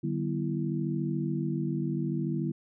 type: tone cluster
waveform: sine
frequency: 149.8 / 190.4 / 244 / 331.1 Hz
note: D3 / F#3 / B3 / E4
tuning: +35 / +50 / -21 / +8 cents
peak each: -31 / -34 / -35 / -34 dBFS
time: 0.03-2.52 s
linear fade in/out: 10 ms
effects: none